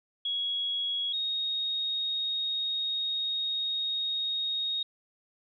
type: tone pair in turn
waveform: sine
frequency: 3329 / 3737 Hz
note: G#7 / A#7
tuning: +3 / +4 cents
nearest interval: major second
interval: 201 cents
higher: second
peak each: -28 dBFS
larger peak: neither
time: 0.25-1.13 / 1.13-4.83 s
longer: second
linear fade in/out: 5 ms
effects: none